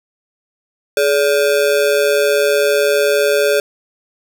square ring-modulated tone, 497.8 Hz, B4, 14 cents sharp, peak -9 dBFS, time 0.97-3.6 s, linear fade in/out 2 ms, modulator 75.6 Hz, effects none

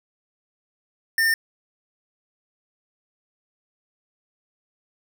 square tone, 1808 Hz, A6, 47 cents sharp, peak -18 dBFS, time 1.18-1.34 s, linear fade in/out 2 ms, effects none

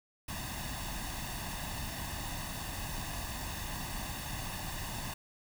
pink noise with comb filter, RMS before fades -39 dBFS, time 0.28-5.14 s, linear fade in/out 5 ms, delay 1.1 ms, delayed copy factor +0.7, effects none

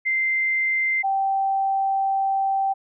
sine tone pair in turn, 2084 / 779.1 Hz, C7 / G5, -7 / -11 cents, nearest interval octave + perfect fourth, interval 1704 cents, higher first, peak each -19 dBFS, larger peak neither, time 0.05-1.03 / 1.03-2.74 s, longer second, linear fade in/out 20 ms, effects none

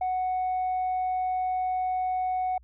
sine tone, 740 Hz, F#5, in tune, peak -23 dBFS, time 0.01-2.58 s, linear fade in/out 5 ms, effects tanh soft clip ceiling -23 dBFS + added 60 Hz sine -52 dBFS peak until 2.63 s

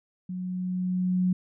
sine tone with level ramp, 182.7 Hz, F#3, 22 cents flat, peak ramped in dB -31 to -20 dBFS, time 0.29-1.33 s, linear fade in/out 5 ms, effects none

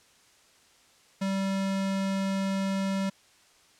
square tone, 194 Hz, G3, 18 cents flat, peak -27 dBFS, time 1.21-3.1 s, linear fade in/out 10 ms, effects white hiss -60 dBFS RMS until 3.79 s + low-pass 8000 Hz 12 dB/octave

